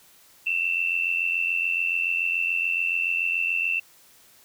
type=tone pair together; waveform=sine; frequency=2636 / 2723 Hz; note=E7 / F7; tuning=-1 / -44 cents; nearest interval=minor second; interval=57 cents; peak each=-25 dBFS; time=0.46-3.8 s; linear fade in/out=10 ms; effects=white hiss -55 dBFS RMS until 4.44 s